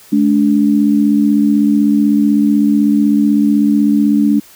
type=tone pair together; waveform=sine; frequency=213.2 / 289.2 Hz; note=G#3 / D4; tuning=+46 / -27 cents; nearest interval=perfect fourth; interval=527 cents; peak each=-11 dBFS; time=0.12-4.4 s; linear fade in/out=10 ms; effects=white hiss -42 dBFS RMS until 4.55 s